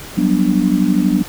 sine chord, G major seventh, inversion third, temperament just, 183.75 / 196 / 245 / 294 Hz, F#3 / G3 / B3 / D4, -12 / 0 / -14 / +2 cents, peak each -17 dBFS, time 0.17-1.23 s, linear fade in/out 10 ms, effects pink hiss -33 dBFS RMS until 1.28 s

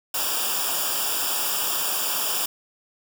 white noise with comb filter, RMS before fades -25 dBFS, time 0.14-2.46 s, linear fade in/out 5 ms, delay 0.48 ms, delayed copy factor -0.9, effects none

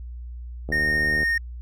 click train, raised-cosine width 2 ms, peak -18 dBFS, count 42, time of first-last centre 0.69-1.231 s, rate 75.8 Hz
triangle tone, 1844 Hz, A#6, 19 cents flat, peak -18 dBFS, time 0.72-1.38 s, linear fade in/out 5 ms
effects added 60 Hz sine -33 dBFS peak until 1.61 s

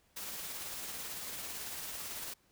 white noise with tremolo, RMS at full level -41 dBFS, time 0.16-2.34 s, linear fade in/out 10 ms, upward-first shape triangle, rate 18 Hz, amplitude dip 30%, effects pink hiss -70 dBFS RMS until 2.51 s

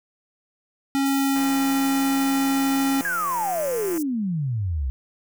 square tone with pitch glide, 274.4 to 272.5 Hz, C#4 to C#4, -17 to -29 cents, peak -20 dBFS, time 0.95-3.01 s, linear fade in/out 0 ms, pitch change -12 cents, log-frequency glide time 1.16-1.61 s
white high-pass noise, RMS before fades -35 dBFS, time 1.05-4.03 s, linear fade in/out 10 ms, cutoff 5500 Hz, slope 48 dB/octave
click train, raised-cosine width 0.5 ms, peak -23 dBFS, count 451, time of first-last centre 1.36-3.976 s, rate 172 Hz
sine exponential sweep, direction down, 1680 to 61.7 Hz, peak -22 dBFS, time 3.05-4.9 s, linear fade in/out 0 ms
effects none

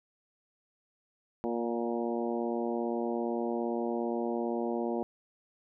harmonic tone with a mistuned harmonic, 117.5 Hz, A#2, 14 cents sharp, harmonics 2 / 3 / 4 / 5 / 6 / 7 / 8, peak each -34 / -34 / -37 / -39 / -40 / -43 / -45 dBFS, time 1.44-5.03 s, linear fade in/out 0 ms, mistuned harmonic 6, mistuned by +20 cents, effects none

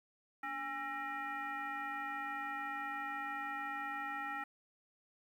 sine tone with frequency modulation, 1347 Hz, E6, 37 cents sharp, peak -38 dBFS, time 0.43-4.44 s, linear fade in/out 5 ms, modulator 529 Hz, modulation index 1.4, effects 11-bit

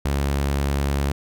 sawtooth tone, 70 Hz, C#2, 18 cents sharp, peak -16 dBFS, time 0.05-1.12 s, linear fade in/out 5 ms, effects none

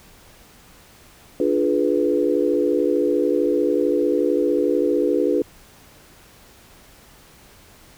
sine chord, D diminished seventh, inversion none, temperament equal with one note detuned, 293.7 / 349.2 / 422.6 / 493.9 Hz, D4 / F4 / Ab4 / Cb5, 0 / 0 / +30 / 0 cents, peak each -22 dBFS, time 1.4-5.42 s, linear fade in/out 2 ms, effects pink hiss -49 dBFS RMS until 7.97 s

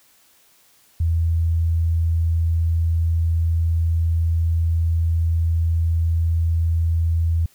sine tone, 82.7 Hz, E2, 6 cents sharp, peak -16 dBFS, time 1-7.46 s, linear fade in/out 5 ms, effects white hiss -56 dBFS RMS until 7.54 s

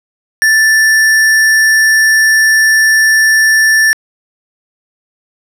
sine tone with sample-and-hold, 1760 Hz, A6, in tune, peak -5 dBFS, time 0.42-3.93 s, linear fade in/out 0 ms, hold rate 7350 Hz, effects low-pass 12000 Hz 12 dB/octave

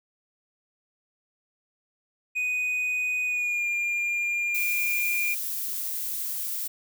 triangle tone with pitch glide, 2489 to 2404 Hz, D#7 to D7, 0 to +40 cents, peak -23 dBFS, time 2.35-5.35 s, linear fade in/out 20 ms, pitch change -60 cents, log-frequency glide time 3.25-3.66 s
violet noise, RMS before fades -31 dBFS, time 4.54-6.68 s, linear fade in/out 10 ms
effects none

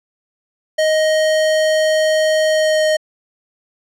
square tone with pitch glide, 625 to 621 Hz, D#5 to D#5, +8 to -3 cents, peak -13 dBFS, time 0.78-2.97 s, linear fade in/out 10 ms, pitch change -11 cents, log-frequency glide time 2.49-2.86 s, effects low-pass 8000 Hz 12 dB/octave

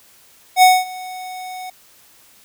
square tone with ADSR envelope, 740 Hz, F#5, in tune, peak -6 dBFS, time 0.56-1.7 s, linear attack 65 ms, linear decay 220 ms, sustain -23 dB, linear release 5 ms, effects white hiss -50 dBFS RMS until 2.44 s

